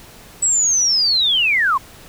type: linear sweep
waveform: sine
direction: down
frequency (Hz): 7902 to 987.8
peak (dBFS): -13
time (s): 0.42-1.78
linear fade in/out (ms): 10
effects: pink hiss -42 dBFS RMS until 2.08 s